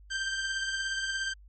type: beating tone pair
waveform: sawtooth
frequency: 1568 / 1585 Hz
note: G6 / G6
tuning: 0 / +19 cents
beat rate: 17 Hz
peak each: -27 / -35 dBFS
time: 0.1-1.34 s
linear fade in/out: 20 ms
effects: added 50 Hz sine -50 dBFS peak until 1.48 s + MP3 32 kbps